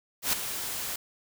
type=noise with ADSR envelope; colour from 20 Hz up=white; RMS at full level=-24 dBFS; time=0.22-0.96 s; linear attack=110 ms; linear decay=5 ms; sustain=-10 dB; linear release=4 ms; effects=none